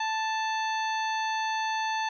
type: harmonic tone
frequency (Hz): 880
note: A5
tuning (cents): 0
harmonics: 1 / 2 / 3 / 4 / 5 / 7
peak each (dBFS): -28 / -34 / -38 / -40 / -42 / -45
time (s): 0-2.09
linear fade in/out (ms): 5
effects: none